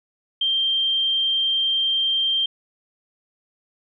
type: tone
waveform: sine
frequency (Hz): 3165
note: G7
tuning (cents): +16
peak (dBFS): -18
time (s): 0.41-2.46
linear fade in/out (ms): 5
effects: none